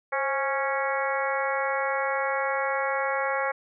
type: harmonic tone with a mistuned harmonic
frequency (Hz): 276.3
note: C#4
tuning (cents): -6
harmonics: 2 / 3 / 4 / 5 / 6 / 7 / 8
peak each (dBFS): -29 / -31 / -32 / -33 / -34 / -34 / -35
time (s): 0.12-3.52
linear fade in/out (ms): 10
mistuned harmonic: 2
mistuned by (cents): -53
effects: none